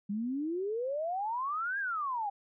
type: exponential two-way sweep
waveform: sine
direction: up then down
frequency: 196.4 to 1661.2 to 786 Hz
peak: -31 dBFS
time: 0.09-2.3 s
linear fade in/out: 10 ms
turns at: 1.79 s
effects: none